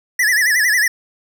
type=tone with vibrato; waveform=square; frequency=1840 Hz; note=A#6; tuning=23 cents flat; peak=-13 dBFS; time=0.19-0.88 s; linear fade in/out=5 ms; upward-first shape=sine; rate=11 Hz; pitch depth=160 cents each way; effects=none